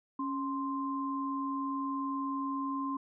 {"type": "tone pair together", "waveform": "sine", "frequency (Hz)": [276.2, 1046.5], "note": ["C#4", "C6"], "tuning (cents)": [-6, 0], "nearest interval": "octave + major seventh", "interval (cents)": 2306, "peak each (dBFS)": [-34, -35], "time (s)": [0.19, 2.97], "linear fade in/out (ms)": 5, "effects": []}